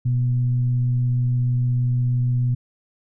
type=tone with frequency modulation; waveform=sine; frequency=123.8 Hz; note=B2; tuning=5 cents sharp; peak=-17 dBFS; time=0.05-2.55 s; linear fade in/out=10 ms; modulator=117 Hz; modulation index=0.25; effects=none